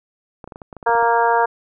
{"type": "clicks", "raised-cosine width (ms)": 1, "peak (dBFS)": -21, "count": 11, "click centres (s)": [0.442, 0.476, 0.522, 0.559, 0.618, 0.728, 0.767, 0.828, 0.893, 0.952, 1.027]}
{"type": "harmonic tone", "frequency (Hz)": 233.1, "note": "A#3", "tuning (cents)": 0, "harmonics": [2, 3, 4, 5, 6, 7], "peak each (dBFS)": [-20, -20, -16, -26, -25, -25], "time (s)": [0.86, 1.46], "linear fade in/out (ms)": 10}
{"effects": []}